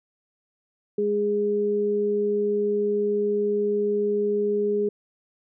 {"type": "tone pair together", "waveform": "sine", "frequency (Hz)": [206.5, 413], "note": ["G#3", "G#4"], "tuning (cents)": [-10, -10], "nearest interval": "octave", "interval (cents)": 1200, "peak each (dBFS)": [-29, -21], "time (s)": [0.98, 4.89], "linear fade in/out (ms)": 5, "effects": []}